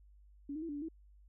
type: tone with pitch steps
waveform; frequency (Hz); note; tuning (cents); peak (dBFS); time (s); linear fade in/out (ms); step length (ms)
sine; 283.4 / 310.8 / 332 / 290.7 / 288.7 / 322.7; C#4 / D#4 / E4 / D4 / D4 / E4; +38 / -2 / +12 / -18 / -30 / -37; -38; 0.49-0.886; 5; 66
effects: added 50 Hz sine -58 dBFS peak until 1.28 s